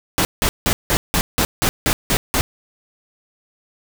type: noise bursts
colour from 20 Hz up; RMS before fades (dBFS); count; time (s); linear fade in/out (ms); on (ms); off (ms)
pink; -17; 10; 0.18-2.41; 0; 70; 170
effects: none